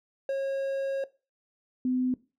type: tone pair in turn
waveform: triangle / sine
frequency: 544 / 253.9 Hz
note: C#5 / B3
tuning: -33 / +48 cents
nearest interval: octave + minor second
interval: 1319 cents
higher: first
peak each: -24 dBFS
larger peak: neither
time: 0.29-1.04 / 1.85-2.14 s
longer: first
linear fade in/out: 2 ms
effects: noise-tail reverb RT60 0.3 s tail -19 dB re dry